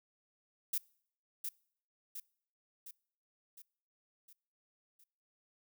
violet noise with echo, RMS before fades -34 dBFS, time 0.73-0.78 s, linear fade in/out 5 ms, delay 710 ms, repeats 6, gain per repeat -5 dB, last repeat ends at 5.04 s, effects noise-tail reverb RT60 0.6 s tail -25 dB re dry

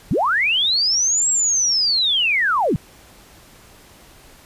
sine linear two-way sweep, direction up then down, 107.9 to 7700 to 107.9 Hz, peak -15 dBFS, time 0.11-2.76 s, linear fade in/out 0 ms, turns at 1.29 s, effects pink hiss -47 dBFS RMS until 4.45 s + resampled to 32000 Hz

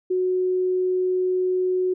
sine tone, 368 Hz, F#4, 9 cents flat, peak -19 dBFS, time 0.1-1.94 s, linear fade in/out 10 ms, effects none

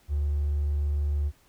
triangle tone with hard clipping, 72.8 Hz, D2, 15 cents flat, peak -24 dBFS, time 0.08-1.32 s, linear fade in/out 50 ms, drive 4 dB, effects pink hiss -62 dBFS RMS until 1.48 s

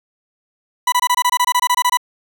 40% pulse tone bursts, 987.8 Hz, B5, in tune, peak -11 dBFS, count 15, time 0.87-1.972 s, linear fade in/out 5 ms, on 52 ms, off 23 ms, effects none

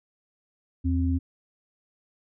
sine tone pair together, 82.41 / 263.8 Hz, E2 / C4, 0 / +14 cents, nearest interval octave + minor sixth, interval 2014 cents, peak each -23 / -26 dBFS, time 0.84-1.19 s, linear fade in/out 20 ms, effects none

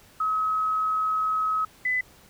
sine tone pair in turn, 1278 / 2006 Hz, D#6 / B6, +46 / +26 cents, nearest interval minor sixth, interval 780 cents, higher second, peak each -22 dBFS, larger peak neither, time 0.2-1.65 / 1.85-2.01 s, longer first, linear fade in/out 5 ms, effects pink hiss -54 dBFS RMS until 2.29 s

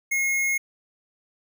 square tone, 2160 Hz, C#7, 45 cents flat, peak -22 dBFS, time 0.11-0.58 s, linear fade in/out 10 ms, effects none

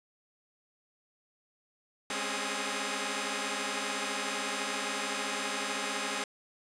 5% pulse tone cluster, 205 / 262.2 / 276.1 / 421.9 / 1246 Hz, G#3 / C4 / C#4 / G#4 / D#6, -22 / +4 / -7 / +27 / +2 cents, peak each -27 dBFS, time 2.1-6.24 s, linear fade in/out 2 ms, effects resampled to 22050 Hz

